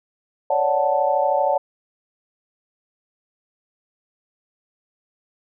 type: chord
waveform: sine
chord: D major seventh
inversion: third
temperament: equal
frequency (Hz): 554.4 / 587.3 / 740 / 880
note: C#5 / D5 / F#5 / A5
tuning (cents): 0 / 0 / 0 / 0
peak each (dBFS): -22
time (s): 0.5-1.58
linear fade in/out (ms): 5
effects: none